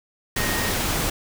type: tone in noise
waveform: sine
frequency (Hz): 1864.7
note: A#6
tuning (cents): 0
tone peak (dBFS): -29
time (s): 0.36-0.7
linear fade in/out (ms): 5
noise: pink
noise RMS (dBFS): -24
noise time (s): 0.36-1.1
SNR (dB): -8
effects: none